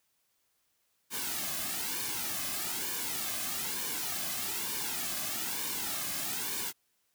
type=noise with flanger; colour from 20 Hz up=white; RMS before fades=-35 dBFS; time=1.1-6.73 s; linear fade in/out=50 ms; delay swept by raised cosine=1.5 to 2.18 ms; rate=1.1 Hz; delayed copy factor=-0.7; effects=white hiss -75 dBFS RMS until 7.14 s